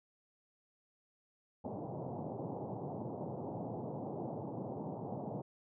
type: band-pass noise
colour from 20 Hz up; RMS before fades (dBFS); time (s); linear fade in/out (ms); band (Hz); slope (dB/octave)
pink; -42; 1.64-5.42; 10; 110 to 880; 48
effects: none